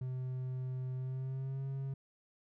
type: tone with pitch glide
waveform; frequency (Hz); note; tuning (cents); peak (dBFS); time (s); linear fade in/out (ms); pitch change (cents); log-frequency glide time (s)
triangle; 128.5 to 135.59; C3 to C#3; -31 to -38; -34; 0.01-1.94; 5; +93; 0.95-1.64
effects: none